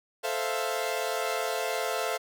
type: chord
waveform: sawtooth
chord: F major seventh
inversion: first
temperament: equal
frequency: 440 / 523.3 / 659.3 / 698.5 Hz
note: A4 / C5 / E5 / F5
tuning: 0 / 0 / 0 / 0 cents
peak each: -30 dBFS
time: 0.23-2.18 s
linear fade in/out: 20 ms
effects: none